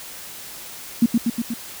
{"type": "tone with echo", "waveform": "sine", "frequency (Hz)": 233.1, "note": "A#3", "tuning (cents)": 0, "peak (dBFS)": -10, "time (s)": [1.02, 1.06], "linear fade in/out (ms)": 5, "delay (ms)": 120, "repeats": 4, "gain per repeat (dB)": -3, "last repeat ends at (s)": 1.54, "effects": ["white hiss -37 dBFS RMS until 1.8 s"]}